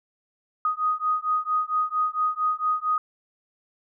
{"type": "beating tone pair", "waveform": "sine", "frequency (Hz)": [1244.5, 1248.9], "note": ["D#6", "D#6"], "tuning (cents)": [0, 6], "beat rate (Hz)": 4.4, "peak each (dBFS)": -25, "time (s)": [0.65, 2.98], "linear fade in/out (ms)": 2, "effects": []}